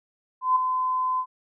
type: tone with ADSR envelope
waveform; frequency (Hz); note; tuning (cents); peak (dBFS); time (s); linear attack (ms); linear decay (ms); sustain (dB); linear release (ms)
sine; 1022; C6; -41; -15; 0.41-1.26; 150; 6; -7; 68
effects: none